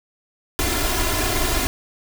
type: noise with comb filter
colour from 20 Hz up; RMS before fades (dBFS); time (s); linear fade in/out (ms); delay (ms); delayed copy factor
pink; -21; 0.59-1.67; 0; 2.9; +0.8
effects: none